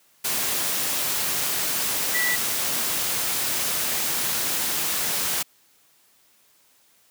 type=tone in noise; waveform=sine; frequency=1962 Hz; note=B6; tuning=12 cents flat; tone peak=-22 dBFS; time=2.14-2.36 s; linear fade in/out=10 ms; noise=white; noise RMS=-25 dBFS; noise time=0.24-5.43 s; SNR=0 dB; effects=white hiss -60 dBFS RMS until 7.1 s + high-pass 100 Hz 12 dB/octave